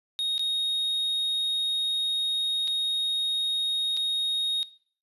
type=tone with dropouts; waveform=triangle; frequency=3734 Hz; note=A#7; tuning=2 cents sharp; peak=-24 dBFS; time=0.19-4.63 s; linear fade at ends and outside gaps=0 ms; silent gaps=0.38-0.394 / 2.675-2.679 / 3.967-3.972 s; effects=noise-tail reverb RT60 0.5 s tail -18 dB re dry + resampled to 32000 Hz